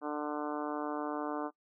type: harmonic tone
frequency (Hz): 148.9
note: D3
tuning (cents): +24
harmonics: 2 / 3 / 4 / 5 / 6 / 7 / 8 / 9 / 10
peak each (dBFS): -37 / -41 / -42 / -42 / -44 / -44 / -44 / -50 / -50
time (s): 0.01-1.51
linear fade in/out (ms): 50
effects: noise-tail reverb RT60 0.1 s tail -22 dB re dry